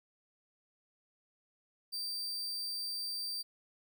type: tone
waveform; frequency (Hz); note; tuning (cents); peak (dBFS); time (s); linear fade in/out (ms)
40% pulse; 4675; D8; -9; -35; 1.92-3.43; 20
effects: none